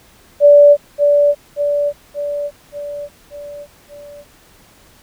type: tone with echo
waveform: sine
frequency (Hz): 580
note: D5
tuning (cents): -22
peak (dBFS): -3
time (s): 0.4-0.77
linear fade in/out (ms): 50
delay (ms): 580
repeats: 6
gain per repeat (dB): -5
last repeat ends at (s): 4.25
effects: pink hiss -48 dBFS RMS until 5.02 s